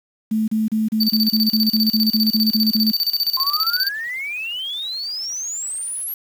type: tone bursts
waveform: sine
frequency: 218.6 Hz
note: A3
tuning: 11 cents flat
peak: -16 dBFS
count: 13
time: 0.31-2.916 s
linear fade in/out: 10 ms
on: 170 ms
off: 33 ms
type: tone with tremolo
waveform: square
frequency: 4579 Hz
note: D8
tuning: 45 cents flat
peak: -16 dBFS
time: 1-3.89 s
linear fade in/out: 10 ms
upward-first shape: square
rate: 15 Hz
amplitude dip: 80%
type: exponential sweep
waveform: sine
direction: up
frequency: 1034 to 11910 Hz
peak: -24 dBFS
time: 3.37-6.14 s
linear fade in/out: 2 ms
effects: 7-bit